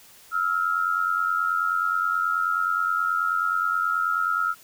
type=tone pair together; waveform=sine; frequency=1307.5 / 1396.9 Hz; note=E6 / F6; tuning=-15 / 0 cents; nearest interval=minor second; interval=115 cents; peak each=-24 dBFS; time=0.31-4.55 s; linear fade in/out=50 ms; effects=white hiss -51 dBFS RMS until 4.63 s